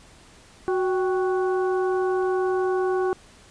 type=harmonic tone with a mistuned harmonic; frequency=370 Hz; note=F#4; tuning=in tune; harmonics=1 / 2 / 3 / 4; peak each=-21 / -30 / -33 / -36 dBFS; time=0.68-3.13 s; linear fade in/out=0 ms; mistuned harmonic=2; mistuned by=+85 cents; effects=pink hiss -51 dBFS RMS until 3.5 s + resampled to 22050 Hz